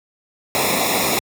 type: noise with comb filter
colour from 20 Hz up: pink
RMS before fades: -19 dBFS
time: 0.55-1.19 s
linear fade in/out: 0 ms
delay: 0.65 ms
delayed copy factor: -0.85
effects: high-pass 100 Hz 12 dB/octave